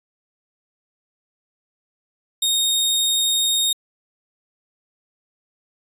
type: tone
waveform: sawtooth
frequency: 3711 Hz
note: A#7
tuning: 9 cents flat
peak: -14 dBFS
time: 2.42-3.73 s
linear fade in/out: 5 ms
effects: resampled to 32000 Hz